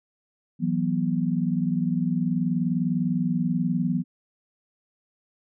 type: chord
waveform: sine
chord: E suspended second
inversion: none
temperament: equal with one note detuned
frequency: 164.81 / 185 / 244.2 Hz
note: E3 / F#3 / B3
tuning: 0 / 0 / -19 cents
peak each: -26 dBFS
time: 0.59-4.04 s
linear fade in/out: 50 ms
effects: none